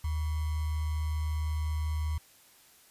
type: tone with sample-and-hold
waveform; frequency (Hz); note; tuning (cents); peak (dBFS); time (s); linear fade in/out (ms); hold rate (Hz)
sine; 77.3; D#2; -11; -28; 0.04-2.18; 5; 1050
effects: white hiss -59 dBFS RMS until 2.9 s + resampled to 32000 Hz